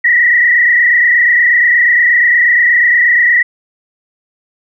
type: tone with frequency modulation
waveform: sine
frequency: 1926 Hz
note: B6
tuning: 44 cents flat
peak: -6 dBFS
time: 0.04-3.43 s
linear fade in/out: 10 ms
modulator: 28.4 Hz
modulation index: 2.4
effects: none